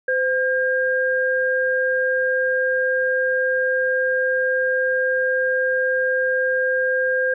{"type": "tone pair together", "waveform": "sine", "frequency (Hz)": [514.3, 1609], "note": ["C5", "G6"], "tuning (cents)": [-30, 45], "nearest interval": "octave + minor sixth", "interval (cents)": 1975, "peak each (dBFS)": -20, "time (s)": [0.08, 7.34], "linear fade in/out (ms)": 5, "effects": []}